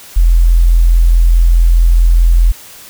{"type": "tone", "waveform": "sine", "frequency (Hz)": 42.35, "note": "E1", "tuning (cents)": 48, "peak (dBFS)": -4, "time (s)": [0.16, 2.52], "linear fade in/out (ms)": 10, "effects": ["white hiss -35 dBFS RMS until 2.89 s"]}